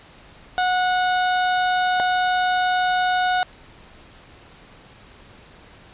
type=tone pair in turn; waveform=30% pulse; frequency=732 / 732 Hz; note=F#5 / F#5; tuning=-19 / -19 cents; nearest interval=unison; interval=0 cents; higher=neither; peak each=-15 dBFS; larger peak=neither; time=0.58-2 / 2-3.43 s; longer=second; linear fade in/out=0 ms; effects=pink hiss -47 dBFS RMS until 5.93 s + resampled to 8000 Hz